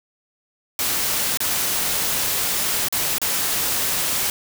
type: noise with dropouts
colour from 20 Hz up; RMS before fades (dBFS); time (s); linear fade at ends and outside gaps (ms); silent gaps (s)
white; -22; 0.79-4.3; 1; 1.373-1.404 / 2.885-2.925 / 3.183-3.216
effects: none